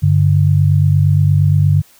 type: tone pair together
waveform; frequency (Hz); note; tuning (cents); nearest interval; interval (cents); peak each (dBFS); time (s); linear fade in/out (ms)
sine; 97.5 / 146.08; G2 / D3; -9 / -9; perfect fifth; 700; -11; 0.02-1.82; 20
effects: white hiss -48 dBFS RMS until 1.99 s